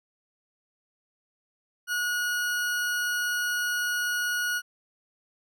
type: tone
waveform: 40% pulse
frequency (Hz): 1453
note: F#6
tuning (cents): -32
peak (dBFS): -25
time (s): 1.87-4.62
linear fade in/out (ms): 50
effects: none